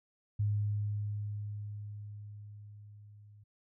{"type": "tone with level ramp", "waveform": "sine", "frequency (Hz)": 103.83, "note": "G#2", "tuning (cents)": 0, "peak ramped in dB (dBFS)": [-27, -54], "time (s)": [0.39, 3.44], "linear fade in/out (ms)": 10, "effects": []}